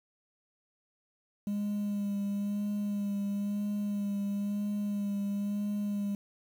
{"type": "tone with vibrato", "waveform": "sine", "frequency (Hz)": 203.5, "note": "G#3", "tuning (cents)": -35, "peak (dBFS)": -27, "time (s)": [1.47, 6.15], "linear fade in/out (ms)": 2, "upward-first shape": "sine", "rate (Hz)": 1, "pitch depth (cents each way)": 22, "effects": ["tanh soft clip ceiling -29 dBFS", "9-bit"]}